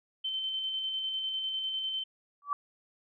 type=tone with tremolo; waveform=sine; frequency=3087 Hz; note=G7; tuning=27 cents flat; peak=-30 dBFS; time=0.24-2.04 s; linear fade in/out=10 ms; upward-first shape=square; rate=10 Hz; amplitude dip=25%
type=tone with exponential growth; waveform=sine; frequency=1150 Hz; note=D6; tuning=37 cents flat; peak=-23 dBFS; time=2.42-2.53 s; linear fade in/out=1 ms; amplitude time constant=23 ms
effects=none